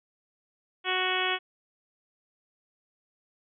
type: harmonic tone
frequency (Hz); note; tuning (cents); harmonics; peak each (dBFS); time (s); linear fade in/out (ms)
370; F#4; 0; 1 / 2 / 3 / 4 / 5 / 6 / 7 / 8 / 9; -34 / -34 / -34 / -34 / -34 / -34 / -34 / -34 / -34; 0.84-1.39; 50
effects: none